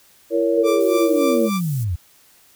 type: chord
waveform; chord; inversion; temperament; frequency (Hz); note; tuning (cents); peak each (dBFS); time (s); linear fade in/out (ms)
sine; A# diminished; second; just; 335.6 / 466.2 / 559.4; E4 / A#4 / C#5; +31 / 0 / +16; -20; 0.3-1.5; 50
type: linear sweep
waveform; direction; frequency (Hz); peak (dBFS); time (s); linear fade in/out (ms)
sine; down; 466.2 to 77.6; -19; 0.57-1.96; 10
type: tone with tremolo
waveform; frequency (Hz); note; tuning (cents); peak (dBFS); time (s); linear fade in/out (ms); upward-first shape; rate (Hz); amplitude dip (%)
sawtooth; 1174.7; D6; 0; -20; 0.63-1.61; 50; sine; 3.5; 90
type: high-pass noise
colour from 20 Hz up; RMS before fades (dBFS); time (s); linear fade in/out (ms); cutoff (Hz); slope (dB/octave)
pink; -38; 0.79-1.85; 20; 9600; 12
effects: white hiss -53 dBFS RMS until 2.55 s